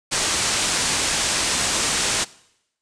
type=low-pass noise; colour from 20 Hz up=white; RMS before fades=-22 dBFS; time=0.11-2.25 s; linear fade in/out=20 ms; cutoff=9000 Hz; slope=48 dB/octave; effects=noise-tail reverb RT60 0.8 s tail -21 dB re dry